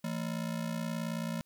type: ring-modulated tone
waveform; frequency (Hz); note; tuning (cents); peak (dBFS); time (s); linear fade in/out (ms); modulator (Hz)
square; 196; G3; 0; -31; 0.04-1.41; 0; 29.4
effects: white hiss -75 dBFS RMS until 1.45 s